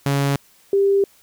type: tone pair in turn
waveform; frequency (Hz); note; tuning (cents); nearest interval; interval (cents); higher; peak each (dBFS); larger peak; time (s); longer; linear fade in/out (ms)
sawtooth / sine; 140 / 396; C#3 / G4; +18 / +18; octave + tritone; 1800; second; -13; neither; 0.06-0.36 / 0.73-1.04; second; 2
effects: white hiss -54 dBFS RMS until 1.22 s